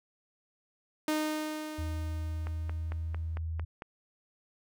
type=tone with exponential decay; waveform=sawtooth; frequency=307.7 Hz; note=D#4; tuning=19 cents flat; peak=-23 dBFS; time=1.08-3.38 s; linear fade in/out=2 ms; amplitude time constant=500 ms
type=tone; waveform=sine; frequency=81 Hz; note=E2; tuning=30 cents flat; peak=-32 dBFS; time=1.78-3.65 s; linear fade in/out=10 ms
type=click train; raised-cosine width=0.5 ms; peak=-26 dBFS; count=7; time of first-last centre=2.47-3.821 s; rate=4.44 Hz
effects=none